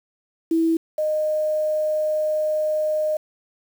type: tone pair in turn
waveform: sine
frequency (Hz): 327.5 / 615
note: E4 / D#5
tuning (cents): -11 / -20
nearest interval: major seventh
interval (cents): 1091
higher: second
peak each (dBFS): -16 / -19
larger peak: first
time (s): 0.51-0.77 / 0.98-3.17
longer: second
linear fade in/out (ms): 5
effects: 7-bit